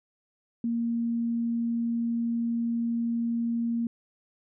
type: tone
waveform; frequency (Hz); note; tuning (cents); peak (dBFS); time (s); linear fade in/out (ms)
sine; 233.1; A#3; 0; -25; 0.64-3.87; 2
effects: none